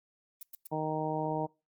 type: noise bursts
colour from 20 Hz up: violet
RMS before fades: -43 dBFS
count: 3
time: 0.41-0.673 s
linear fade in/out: 5 ms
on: 21 ms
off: 100 ms
type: harmonic tone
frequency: 155.56 Hz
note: D#3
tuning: in tune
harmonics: 1 / 2 / 3 / 4 / 5 / 6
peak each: -37 / -37 / -37 / -37 / -37 / -37 dBFS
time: 0.71-1.47 s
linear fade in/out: 20 ms
effects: noise-tail reverb RT60 0.3 s tail -26 dB re dry + Opus 24 kbps